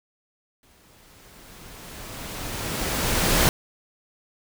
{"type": "noise with exponential growth", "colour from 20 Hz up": "pink", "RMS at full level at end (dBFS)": -18, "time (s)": [0.63, 3.49], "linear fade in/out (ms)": 1, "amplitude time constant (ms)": 620, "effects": []}